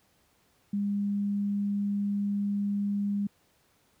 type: tone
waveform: sine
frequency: 202.4 Hz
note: G#3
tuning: 44 cents flat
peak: -26 dBFS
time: 0.73-3.27 s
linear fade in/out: 5 ms
effects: pink hiss -67 dBFS RMS until 4 s + high-pass 60 Hz 12 dB/octave